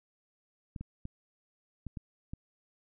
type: clicks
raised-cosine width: 5 ms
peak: -27 dBFS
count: 6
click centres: 0.762 / 0.81 / 1.054 / 1.867 / 1.972 / 2.335 s
effects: none